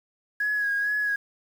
sine tone with vibrato, 1664 Hz, G#6, 3 cents sharp, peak -22 dBFS, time 0.4-1.16 s, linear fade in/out 5 ms, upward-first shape sine, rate 2.2 Hz, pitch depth 31 cents each way, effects tanh soft clip ceiling -18 dBFS + 8-bit

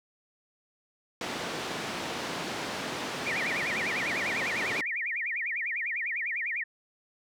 pink band-pass noise, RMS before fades -35 dBFS, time 1.21-4.81 s, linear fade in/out 2 ms, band 220 to 5000 Hz, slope 12 dB/octave
sine tone with vibrato, 2093 Hz, C7, in tune, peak -29 dBFS, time 3.26-6.64 s, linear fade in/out 10 ms, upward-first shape sine, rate 10 Hz, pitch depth 270 cents each way
effects none

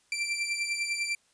sawtooth beating tone pair, 2349 / 2359 Hz, D7 / D7, 0 / +7 cents, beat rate 10 Hz, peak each -27 / -31 dBFS, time 0.12-1.15 s, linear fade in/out 2 ms, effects white hiss -67 dBFS RMS until 1.33 s + resampled to 22050 Hz

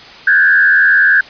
sine tone with frequency modulation, 1608 Hz, G6, 44 cents sharp, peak -6 dBFS, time 0.27-1.21 s, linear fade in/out 5 ms, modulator 82.9 Hz, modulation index 1.2, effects white hiss -35 dBFS RMS until 1.29 s + resampled to 11025 Hz

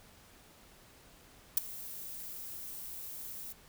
violet noise with ADSR envelope, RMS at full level -23 dBFS, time 1.57-3.53 s, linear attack 4 ms, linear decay 13 ms, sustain -21 dB, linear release 12 ms, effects pink hiss -59 dBFS RMS until 3.68 s

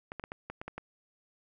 clicks, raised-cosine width 0.5 ms, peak -24 dBFS, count 8, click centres 0.119 / 0.197 / 0.239 / 0.319 / 0.5 / 0.615 / 0.68 / 0.78 s, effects none

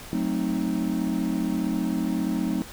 triangle chord, F# diminished seventh, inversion none, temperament equal, 185 / 220 / 261.6 / 311.1 Hz, F#3 / A3 / C4 / Eb4, 0 / 0 / 0 / 0 cents, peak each -27 dBFS, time 0.13-2.62 s, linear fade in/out 0 ms, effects pink hiss -42 dBFS RMS until 2.72 s

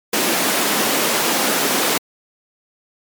pink high-pass noise, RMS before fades -18 dBFS, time 0.13-1.98 s, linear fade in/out 5 ms, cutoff 220 Hz, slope 24 dB/octave, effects MP3 96 kbps

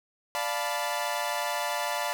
sawtooth chord, B half-diminished seventh, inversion first, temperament equal with one note detuned, 587.3 / 698.5 / 875.4 / 987.8 Hz, D5 / F5 / A5 / B5, 0 / 0 / -9 / 0 cents, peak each -30 dBFS, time 0.35-2.13 s, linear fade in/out 0 ms, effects none

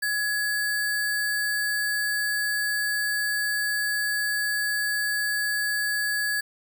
sine tone with sample-and-hold, 1684 Hz, G#6, 24 cents sharp, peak -23 dBFS, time 0.02-6.41 s, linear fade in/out 10 ms, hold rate 6300 Hz, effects none

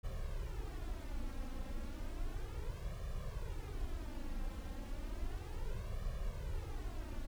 brown noise with flanger, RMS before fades -41 dBFS, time 0.03-7.27 s, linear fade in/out 20 ms, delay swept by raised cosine 1.7 to 3.8 ms, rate 0.33 Hz, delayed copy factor +0.8, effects none

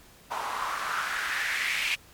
white noise with band-pass filter sweep, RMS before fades -30 dBFS, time 0.3-1.96 s, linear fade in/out 20 ms, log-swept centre 880 to 2500 Hz, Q 3.7, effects pink hiss -54 dBFS RMS until 2.13 s + MP3 96 kbps

